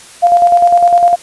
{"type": "tone with tremolo", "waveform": "sine", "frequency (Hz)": 698, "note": "F5", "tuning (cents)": -1, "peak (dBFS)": -3, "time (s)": [0.22, 1.16], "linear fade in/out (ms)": 20, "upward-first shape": "square", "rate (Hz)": 9.9, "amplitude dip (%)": 45, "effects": ["white hiss -36 dBFS RMS until 1.22 s", "resampled to 24000 Hz"]}